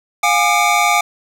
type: tone cluster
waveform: square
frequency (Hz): 709 / 820 / 1208 / 2281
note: F5 / G#5 / D6 / C#7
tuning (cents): +26 / -22 / +48 / +49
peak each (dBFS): -18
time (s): 0.23-1.01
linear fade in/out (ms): 5
effects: low-pass 12000 Hz 12 dB/octave + 8-bit